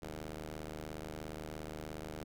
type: ring-modulated tone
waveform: 10% pulse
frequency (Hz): 77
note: D#2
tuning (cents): -17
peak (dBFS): -31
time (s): 0.02-2.24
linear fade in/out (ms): 5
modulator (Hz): 244
effects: none